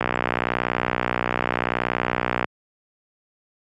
click train, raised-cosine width 0.5 ms, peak -5 dBFS, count 149, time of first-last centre 0.01-2.444 s, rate 60.8 Hz, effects high-pass 100 Hz 12 dB/octave + AAC 64 kbps

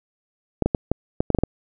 clicks, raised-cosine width 2 ms, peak -5 dBFS, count 9, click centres 0.623 / 0.66 / 0.748 / 0.916 / 1.205 / 1.303 / 1.348 / 1.387 / 1.436 s, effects none

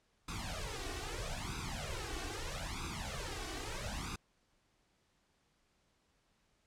pink noise with flanger, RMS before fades -41 dBFS, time 0.28-4.16 s, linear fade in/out 5 ms, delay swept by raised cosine 0.8 to 2.7 ms, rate 0.78 Hz, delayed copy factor +1, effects pink hiss -75 dBFS RMS until 6.66 s + low-pass 8000 Hz 12 dB/octave

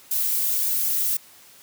violet noise with flanger, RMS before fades -23 dBFS, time 0.11-1.17 s, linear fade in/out 5 ms, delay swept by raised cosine 1.5 to 3.3 ms, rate 1.8 Hz, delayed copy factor -0.7, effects white hiss -50 dBFS RMS until 1.62 s + high-pass 80 Hz 12 dB/octave

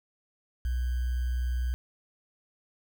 sine tone with sample-and-hold, 61.8 Hz, B1, 2 cents sharp, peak -26 dBFS, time 0.65-1.74 s, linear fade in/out 0 ms, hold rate 1575 Hz, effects none

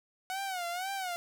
sawtooth tone with vibrato, 736 Hz, F#5, 9 cents flat, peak -30 dBFS, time 0.3-1.16 s, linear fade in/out 0 ms, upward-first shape sine, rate 2 Hz, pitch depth 120 cents each way, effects none

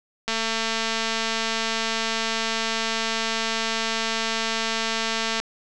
click train, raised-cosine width 0.2 ms, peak -8 dBFS, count 1153, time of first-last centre 0.28-5.4 s, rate 225 Hz, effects resampled to 24000 Hz + 8-bit

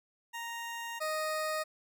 20% pulse tone pair in turn, 932.3 / 622.2 Hz, A#5 / D#5, 0 / 0 cents, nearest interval perfect fifth, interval 700 cents, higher first, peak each -33 / -27 dBFS, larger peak second, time 0.33-1 / 1-1.64 s, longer first, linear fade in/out 20 ms, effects none

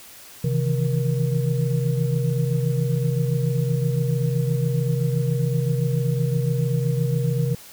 sine tone cluster, 130.7 / 156.7 / 164.3 / 472.5 Hz, C3 / D#3 / E3 / A#4, -1 / +13 / -5 / +23 cents, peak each -21 / -25 / -28 / -29 dBFS, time 0.44-7.55 s, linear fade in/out 5 ms, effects white hiss -44 dBFS RMS until 7.72 s

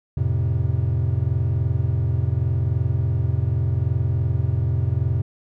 triangle chord, F major, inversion none, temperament equal, 87.31 / 110 / 130.81 Hz, F2 / A2 / C3, 0 / 0 / 0 cents, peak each -21 dBFS, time 0.17-5.22 s, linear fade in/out 5 ms, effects none

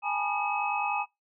sine tone cluster, 819 / 869 / 976 / 1221 / 2561 Hz, G#5 / A5 / B5 / D#6 / D#7, -24 / -22 / -21 / -33 / +49 cents, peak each -30 / -35 / -36 / -35 / -33 dBFS, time 0.02-1.06 s, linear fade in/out 50 ms, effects noise-tail reverb RT60 0.2 s tail -25 dB re dry

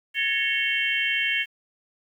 sine tone cluster, 1691 / 1823 / 2204 / 2730 / 3131 Hz, G#6 / A#6 / C#7 / F7 / G7, +31 / -39 / -11 / -40 / -3 cents, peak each -30 / -31 / -26 / -28 / -28 dBFS, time 0.14-1.46 s, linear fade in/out 50 ms, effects 9-bit

